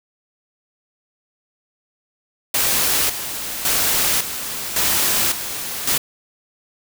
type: noise with tremolo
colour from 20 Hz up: white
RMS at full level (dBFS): -18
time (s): 2.54-5.98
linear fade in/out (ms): 5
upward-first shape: square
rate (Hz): 0.9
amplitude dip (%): 65
effects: none